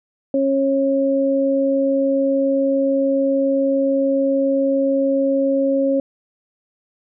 sine tone pair together, 273 / 546 Hz, C#4 / C#5, -26 / -26 cents, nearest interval octave, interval 1200 cents, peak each -18 / -17 dBFS, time 0.34-6 s, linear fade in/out 2 ms, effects none

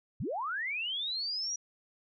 sine linear sweep, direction up, 72.4 to 5860 Hz, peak -32 dBFS, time 0.2-1.56 s, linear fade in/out 5 ms, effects none

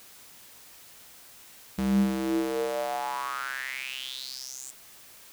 square tone with high-pass filter sweep, 65.4 Hz, C2, in tune, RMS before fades -30 dBFS, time 1.78-4.71 s, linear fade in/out 5 ms, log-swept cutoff 150 to 7800 Hz, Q 6.4, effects white hiss -51 dBFS RMS until 5.32 s

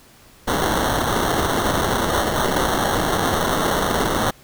violet noise with sample-and-hold, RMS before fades -20 dBFS, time 0.47-4.31 s, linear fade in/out 10 ms, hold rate 2450 Hz, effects pink hiss -49 dBFS RMS until 4.43 s

